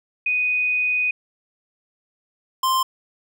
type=tone pair in turn; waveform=sine / square; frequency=2489 / 1046.5 Hz; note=D#7 / C6; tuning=0 / 0 cents; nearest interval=octave + minor third; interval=1500 cents; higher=first; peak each=-18 dBFS; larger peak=neither; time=0.26-1.11 / 2.63-2.83 s; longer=first; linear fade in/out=5 ms; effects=none